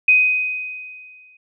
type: tone with exponential decay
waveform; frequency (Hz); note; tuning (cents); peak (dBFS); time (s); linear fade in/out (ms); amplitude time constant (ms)
sine; 2506; D#7; +12; -8; 0.08-1.37; 5; 280
effects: none

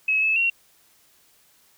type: tone with pitch steps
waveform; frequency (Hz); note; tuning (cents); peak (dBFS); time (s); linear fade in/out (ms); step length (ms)
sine; 2571 / 2602 / 2739; E7 / E7 / F7; -44 / -23 / -34; -18; 0.08-0.5; 5; 140
effects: white hiss -59 dBFS RMS until 1.77 s

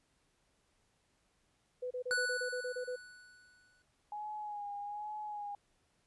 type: tone bursts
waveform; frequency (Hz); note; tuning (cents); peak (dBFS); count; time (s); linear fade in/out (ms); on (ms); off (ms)
sine; 500; B4; +21; -36; 10; 1.82-2.961; 10; 88; 29
type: tone with exponential decay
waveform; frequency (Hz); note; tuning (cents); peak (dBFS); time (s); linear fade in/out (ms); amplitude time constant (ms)
square; 1480; F#6; 0; -30; 2.11-3.82; 0; 370
type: tone with vibrato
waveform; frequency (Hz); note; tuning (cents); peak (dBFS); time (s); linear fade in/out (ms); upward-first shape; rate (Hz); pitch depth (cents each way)
sine; 830.6; G#5; 0; -39; 4.12-5.55; 2; sine; 1.2; 37
effects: pink hiss -75 dBFS RMS until 6.06 s + resampled to 24000 Hz

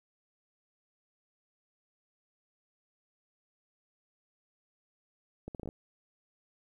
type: accelerating click train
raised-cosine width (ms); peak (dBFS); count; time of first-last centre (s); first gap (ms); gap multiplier
2; -27; 7; 5.48-5.689; 68; 0.72
effects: 11-bit

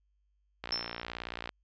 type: click train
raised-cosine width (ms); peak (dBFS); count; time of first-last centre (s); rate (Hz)
0.3; -21; 51; 0.64-1.492; 58.7
type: tone with exponential decay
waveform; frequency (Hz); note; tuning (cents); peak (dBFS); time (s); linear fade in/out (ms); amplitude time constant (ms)
sine; 5340; E8; +22; -27; 0.72-1.03; 2; 67
effects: added 50 Hz sine -70 dBFS peak until 1.63 s + resampled to 16000 Hz

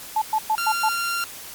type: tone bursts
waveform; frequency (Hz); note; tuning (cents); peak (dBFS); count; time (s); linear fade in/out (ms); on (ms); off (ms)
sine; 870; A5; -20; -17; 5; 0.16-0.89; 5; 58; 110
type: tone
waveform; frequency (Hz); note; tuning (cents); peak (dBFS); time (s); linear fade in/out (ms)
sawtooth; 1384; F6; -16; -19; 0.58-1.24; 0
effects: white hiss -38 dBFS RMS until 1.54 s + MP3 96 kbps

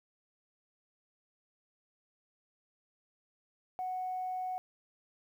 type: tone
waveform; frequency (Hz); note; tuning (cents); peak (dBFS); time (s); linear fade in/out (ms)
sine; 740; F#5; 0; -33; 3.79-4.58; 0
effects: tanh soft clip ceiling -29 dBFS + 11-bit

